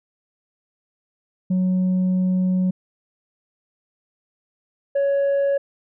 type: tone pair in turn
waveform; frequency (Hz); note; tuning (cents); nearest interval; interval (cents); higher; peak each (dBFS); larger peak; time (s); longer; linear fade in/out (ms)
sine; 184.5 / 558.2; F#3 / C#5; -5 / +12; octave + perfect fifth; 1917; second; -14; neither; 1.5-2.71 / 4.95-5.58; first; 10
effects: tanh soft clip ceiling -16 dBFS